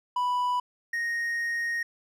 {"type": "tone pair in turn", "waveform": "triangle", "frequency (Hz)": [987.8, 1864.7], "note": ["B5", "A#6"], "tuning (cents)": [0, 0], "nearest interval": "major seventh", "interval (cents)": 1100, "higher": "second", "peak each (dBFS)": [-22, -25], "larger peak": "first", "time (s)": [[0.16, 0.6], [0.93, 1.83]], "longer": "second", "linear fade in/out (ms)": 5, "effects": []}